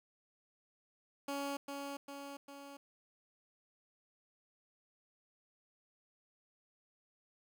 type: tone with echo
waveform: 15% pulse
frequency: 280.4 Hz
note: C#4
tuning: 20 cents sharp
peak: -31 dBFS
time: 1.28-1.57 s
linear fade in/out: 5 ms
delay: 400 ms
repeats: 3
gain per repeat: -4 dB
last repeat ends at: 2.77 s
effects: none